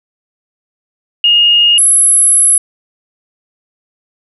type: tone pair in turn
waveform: sine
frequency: 2852 / 10839 Hz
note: F7 / E9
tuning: +36 / +47 cents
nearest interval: octave + major seventh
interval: 2311 cents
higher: second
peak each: -5 dBFS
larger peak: neither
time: 1.24-1.78 / 1.78-2.58 s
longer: second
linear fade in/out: 2 ms
effects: none